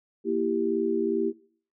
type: chord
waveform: sine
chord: E diminished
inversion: second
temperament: equal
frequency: 233.1 / 329.6 / 392 Hz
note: Bb3 / E4 / G4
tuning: 0 / 0 / 0 cents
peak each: -30 / -28 / -26 dBFS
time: 0.24-1.33 s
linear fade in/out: 50 ms
effects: noise-tail reverb RT60 0.5 s tail -20 dB re dry